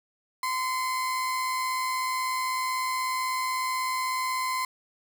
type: tone pair together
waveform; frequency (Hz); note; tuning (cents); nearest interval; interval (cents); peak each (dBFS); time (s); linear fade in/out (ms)
35% pulse; 1029.9 / 2176; C6 / C#7; -28 / -33; octave + minor second; 1295; -25 / -37; 0.43-4.65; 2
effects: none